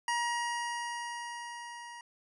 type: tone with level ramp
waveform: 25% pulse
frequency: 950 Hz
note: A#5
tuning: 33 cents sharp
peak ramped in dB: -25 to -41 dBFS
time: 0.08-2.01 s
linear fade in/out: 2 ms
effects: resampled to 24000 Hz